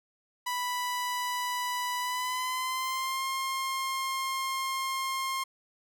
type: tone with pitch glide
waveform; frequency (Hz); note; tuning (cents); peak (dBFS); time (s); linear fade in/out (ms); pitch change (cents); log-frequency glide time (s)
sawtooth; 987.8 to 1064.8; B5 to C6; 0 to +30; -26; 0.46-5.44; 10; +130; 1.99-3.25
effects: none